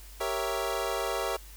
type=chord; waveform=25% pulse; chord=G diminished seventh; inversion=none; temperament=equal; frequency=392 / 466.2 / 554.4 / 659.3 Hz; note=G4 / Bb4 / Db5 / Fb5; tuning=0 / 0 / 0 / 0 cents; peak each=-31 dBFS; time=0.2-1.37 s; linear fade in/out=10 ms; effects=added 50 Hz sine -46 dBFS peak until 1.56 s + white hiss -52 dBFS RMS until 1.56 s